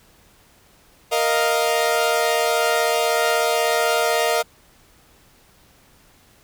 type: chord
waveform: sawtooth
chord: Bb suspended fourth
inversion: none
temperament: equal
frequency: 466.2 / 622.3 / 698.5 Hz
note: Bb4 / Eb5 / F5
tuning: 0 / 0 / 0 cents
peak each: -18 dBFS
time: 1.11-4.43 s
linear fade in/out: 20 ms
effects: pink hiss -54 dBFS RMS until 6.43 s